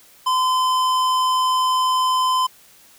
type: tone with tanh clipping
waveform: sine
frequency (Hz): 1024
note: C6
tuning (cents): -38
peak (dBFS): -18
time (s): 0.26-2.47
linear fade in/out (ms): 10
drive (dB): 17
effects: white hiss -50 dBFS RMS until 2.98 s